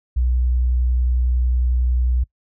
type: tone with vibrato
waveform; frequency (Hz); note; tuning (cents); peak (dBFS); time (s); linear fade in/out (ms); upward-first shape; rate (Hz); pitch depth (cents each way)
sine; 61.74; B1; 0; -15; 0.16-2.24; 10; sine; 11; 10
effects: noise-tail reverb RT60 0.1 s tail -23 dB re dry